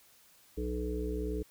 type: harmonic tone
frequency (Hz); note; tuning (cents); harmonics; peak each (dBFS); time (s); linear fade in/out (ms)
61.3; B1; -12; 1 / 3 / 5 / 7 / 8; -35 / -43 / -39 / -37 / -47; 0.57-1.43; 10
effects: white hiss -62 dBFS RMS until 1.5 s